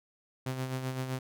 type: tone with tremolo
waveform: sawtooth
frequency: 130 Hz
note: C3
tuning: 11 cents flat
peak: -27 dBFS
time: 0.46-1.19 s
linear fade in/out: 5 ms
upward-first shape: sine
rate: 7.8 Hz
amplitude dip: 50%
effects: none